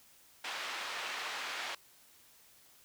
pink band-pass noise, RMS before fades -40 dBFS, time 0.44-1.75 s, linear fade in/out 5 ms, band 1000 to 4000 Hz, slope 12 dB/octave, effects white hiss -62 dBFS RMS until 2.84 s

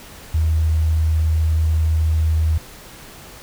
sine tone, 79.4 Hz, D#2, 36 cents sharp, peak -14 dBFS, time 0.34-2.58 s, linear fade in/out 5 ms, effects pink hiss -40 dBFS RMS until 3.42 s

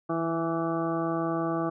harmonic tone with a mistuned harmonic, 165.5 Hz, E3, 7 cents sharp, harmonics 1 / 2 / 3 / 4 / 5 / 7 / 8 / 9, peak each -34 / -29 / -37 / -33 / -37 / -34 / -44 / -45 dBFS, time 0.09-1.7 s, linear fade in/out 10 ms, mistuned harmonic 1, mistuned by -19 cents, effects none

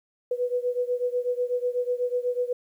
sine beating tone pair, 490 / 498.1 Hz, B4 / B4, -14 / +15 cents, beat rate 8.1 Hz, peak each -26 / -28 dBFS, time 0.31-2.53 s, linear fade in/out 5 ms, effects 10-bit

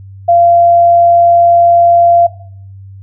sine tone, 688 Hz, F5, 26 cents flat, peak -4 dBFS, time 0.28-2.27 s, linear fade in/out 10 ms, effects noise-tail reverb RT60 0.6 s tail -17 dB re dry + added 97 Hz sine -29 dBFS peak until 3.02 s

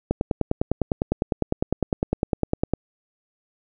click train, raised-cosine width 2 ms, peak -7 dBFS, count 27, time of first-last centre 0.11-2.736 s, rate 9.9 Hz, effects none

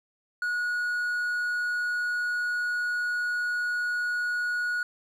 triangle tone, 1455 Hz, F#6, 29 cents flat, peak -24 dBFS, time 0.42-4.83 s, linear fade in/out 2 ms, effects none

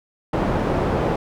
white low-pass noise, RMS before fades -21 dBFS, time 0.33-1.16 s, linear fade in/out 5 ms, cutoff 600 Hz, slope 12 dB/octave, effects none

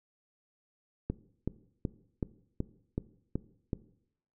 click train, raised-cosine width 3 ms, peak -18 dBFS, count 8, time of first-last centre 1.1-3.732 s, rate 2.66 Hz, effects noise-tail reverb RT60 0.7 s tail -18 dB re dry

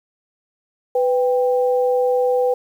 sine tone pair together, 498.1 / 790.1 Hz, B4 / G5, +15 / +13 cents, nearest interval minor sixth, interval 798 cents, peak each -15 / -23 dBFS, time 0.95-2.54 s, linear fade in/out 5 ms, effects 8-bit

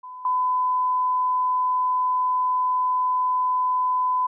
sine tone with level steps, 1007 Hz, B5, 33 cents sharp, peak -35 / -19 dBFS, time 0.03-4.27 s, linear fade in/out 10 ms, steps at 0.25 s, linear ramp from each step 2 ms, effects none

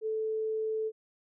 sine tone, 438 Hz, A4, 8 cents flat, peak -29 dBFS, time 0.01-0.92 s, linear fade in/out 50 ms, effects none

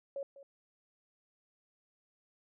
sine tone with echo, 554.4 Hz, C#5, in tune, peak -36 dBFS, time 0.16-0.23 s, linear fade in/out 2 ms, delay 200 ms, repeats 1, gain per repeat -15 dB, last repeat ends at 0.43 s, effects none

